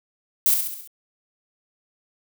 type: noise with echo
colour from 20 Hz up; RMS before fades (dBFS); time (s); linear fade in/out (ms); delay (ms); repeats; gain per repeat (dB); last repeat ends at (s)
violet; -18; 0.46-0.54; 0; 67; 5; -5; 0.875
effects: none